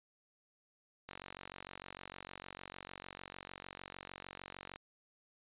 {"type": "click train", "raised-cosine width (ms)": 0.3, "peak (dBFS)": -29, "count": 172, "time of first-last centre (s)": [1.09, 4.76], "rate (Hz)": 46.6, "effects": ["resampled to 8000 Hz"]}